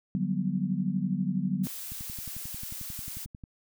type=chord; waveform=sine; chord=G major seventh; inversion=second; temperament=just; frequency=147 / 183.75 / 196 / 245 Hz; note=D3 / F#3 / G3 / B3; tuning=+2 / -12 / 0 / -14 cents; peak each=-35 / -29 / -31 / -35 dBFS; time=0.15-1.67 s; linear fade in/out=0 ms
type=noise; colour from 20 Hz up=blue; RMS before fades=-39 dBFS; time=1.63-3.26 s; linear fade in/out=20 ms
type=click train; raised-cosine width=5 ms; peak=-30 dBFS; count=18; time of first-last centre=1.92-3.438 s; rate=11.2 Hz
effects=none